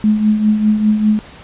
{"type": "tone with tremolo", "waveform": "sine", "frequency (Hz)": 213.3, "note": "G#3", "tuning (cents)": 46, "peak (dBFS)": -7, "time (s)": [0.04, 1.19], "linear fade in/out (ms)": 0, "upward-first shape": "triangle", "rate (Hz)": 5, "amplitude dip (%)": 65, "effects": ["pink hiss -38 dBFS RMS until 1.43 s", "resampled to 8000 Hz"]}